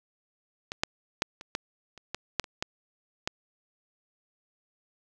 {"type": "clicks", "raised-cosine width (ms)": 0.2, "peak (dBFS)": [-17, -7, -7, -25, -12, -29, -15, -7, -26, -12, -11], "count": 11, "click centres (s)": [0.719, 0.835, 1.221, 1.411, 1.551, 1.977, 2.146, 2.397, 2.442, 2.625, 3.275], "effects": []}